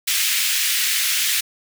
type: high-pass noise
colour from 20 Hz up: pink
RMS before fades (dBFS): -20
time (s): 0.07-1.41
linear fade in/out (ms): 10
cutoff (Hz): 2000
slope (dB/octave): 24
effects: none